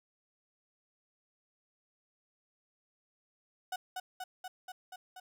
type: tone with echo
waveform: 35% pulse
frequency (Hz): 740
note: F#5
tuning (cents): 0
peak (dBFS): -33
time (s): 3.72-3.76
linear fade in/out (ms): 5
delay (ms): 240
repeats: 6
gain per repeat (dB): -2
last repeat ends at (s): 5.2
effects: none